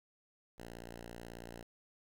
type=tone; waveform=5% pulse; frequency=58.27 Hz; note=A#1; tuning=in tune; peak=-36 dBFS; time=0.58-1.63 s; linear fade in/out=5 ms; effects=11-bit